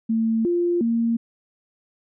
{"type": "tone with pitch steps", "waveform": "sine", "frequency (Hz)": [224.9, 348.1, 231], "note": ["A3", "F4", "A#3"], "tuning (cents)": [38, -6, -16], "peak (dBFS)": -18, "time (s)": [0.09, 1.17], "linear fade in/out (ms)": 10, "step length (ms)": 360, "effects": []}